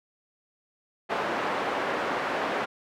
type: band-pass noise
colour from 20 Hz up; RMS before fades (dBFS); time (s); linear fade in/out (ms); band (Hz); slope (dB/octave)
pink; -29; 1.09-2.66; 20; 430 to 1700; 12
effects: none